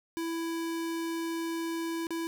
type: tone with dropouts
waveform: square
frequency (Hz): 331.2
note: E4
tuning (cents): +8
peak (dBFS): -32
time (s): 0.17-2.27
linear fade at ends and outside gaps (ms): 0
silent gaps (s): 2.069-2.106
effects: none